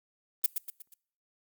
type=noise with echo; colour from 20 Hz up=violet; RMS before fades=-23 dBFS; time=0.44-0.46 s; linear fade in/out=2 ms; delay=120 ms; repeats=4; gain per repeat=-7 dB; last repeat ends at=0.94 s; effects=noise-tail reverb RT60 0.6 s tail -24 dB re dry + Opus 32 kbps